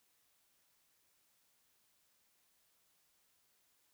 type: silence
effects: white hiss -75 dBFS RMS until 3.93 s